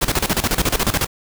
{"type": "noise with tremolo", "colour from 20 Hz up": "pink", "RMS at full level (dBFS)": -17, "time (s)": [0.01, 1.07], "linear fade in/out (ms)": 10, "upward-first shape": "square", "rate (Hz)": 14, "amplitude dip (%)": 80, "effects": []}